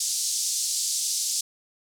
white band-pass noise, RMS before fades -27 dBFS, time 0-1.41 s, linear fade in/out 5 ms, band 4600 to 8600 Hz, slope 24 dB/octave, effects none

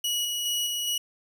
sawtooth tone with tremolo, 2917 Hz, F#7, 25 cents flat, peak -22 dBFS, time 0.04-0.98 s, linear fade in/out 5 ms, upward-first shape square, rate 2.4 Hz, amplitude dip 25%, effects none

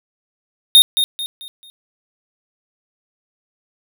square tone with echo, 3688 Hz, A#7, 19 cents flat, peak -5 dBFS, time 0.75-0.82 s, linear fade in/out 0 ms, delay 220 ms, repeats 4, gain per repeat -9 dB, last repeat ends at 1.7 s, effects none

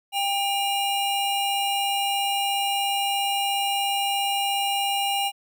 square tone pair together, 797 / 2840 Hz, G5 / F7, +28 / +28 cents, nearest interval octave + minor seventh, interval 2200 cents, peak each -25 / -27 dBFS, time 0.12-5.32 s, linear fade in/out 50 ms, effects none

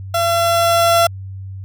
30% pulse tone with level ramp, 678 Hz, E5, 49 cents sharp, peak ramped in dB -12 to -7 dBFS, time 0.14-1.07 s, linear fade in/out 5 ms, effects added 96 Hz sine -27 dBFS peak until 1.64 s

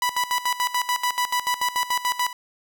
sawtooth tone with tremolo, 987 Hz, B5, 1 cent flat, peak -16 dBFS, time 0.02-2.33 s, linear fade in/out 2 ms, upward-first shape square, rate 6.9 Hz, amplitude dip 80%, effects none

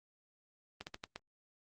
slowing click train, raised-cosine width 0.2 ms, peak -24 dBFS, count 5, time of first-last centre 0.81-1.16 s, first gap 59 ms, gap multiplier 1.27, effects Opus 24 kbps

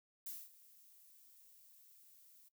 violet noise with ADSR envelope, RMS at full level -45 dBFS, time 0.26-2.49 s, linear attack 6 ms, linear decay 220 ms, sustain -19 dB, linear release 12 ms, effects noise-tail reverb RT60 0.1 s tail -17 dB re dry

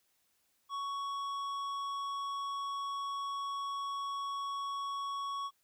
sine tone with tanh clipping, 1115 Hz, C#6, 10 cents sharp, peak -37 dBFS, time 0.69-5.51 s, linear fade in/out 50 ms, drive 11 dB, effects white hiss -75 dBFS RMS until 5.63 s

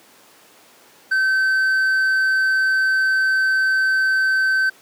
sine tone with hard clipping, 1541 Hz, G6, 30 cents flat, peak -16 dBFS, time 1.11-4.7 s, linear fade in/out 10 ms, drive 3 dB, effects pink hiss -49 dBFS RMS until 4.81 s + high-pass 300 Hz 12 dB/octave

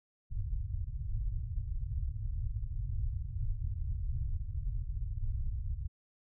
pink low-pass noise, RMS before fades -35 dBFS, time 0.3-5.88 s, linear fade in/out 20 ms, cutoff 120 Hz, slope 48 dB/octave, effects none

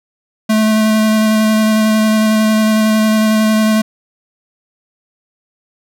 square tone with vibrato, 217.1 Hz, A3, 23 cents flat, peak -10 dBFS, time 0.49-3.82 s, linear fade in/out 10 ms, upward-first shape square, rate 11 Hz, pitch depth 9 cents each way, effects none

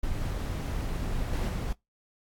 brown noise with level steps, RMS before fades -31 / -28 / -31 dBFS, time 0.03-1.73 s, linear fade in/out 5 ms, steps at 1.33 / 1.49 s, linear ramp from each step 5 ms, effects noise-tail reverb RT60 0.2 s tail -25 dB re dry + AAC 64 kbps

